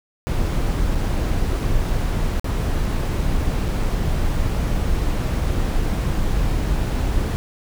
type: noise with dropouts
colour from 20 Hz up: brown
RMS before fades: -20 dBFS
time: 0.27-7.36 s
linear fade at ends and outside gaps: 0 ms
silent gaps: 0.95-0.954 / 2.396-2.444 / 3.682-3.687 s
effects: none